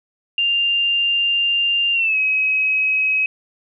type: tone with pitch glide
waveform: sine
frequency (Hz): 2794 to 2547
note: F7 to D#7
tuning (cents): 0 to +40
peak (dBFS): -15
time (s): 0.38-3.26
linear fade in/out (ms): 2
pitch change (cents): -160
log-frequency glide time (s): 1.93-2.17
effects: none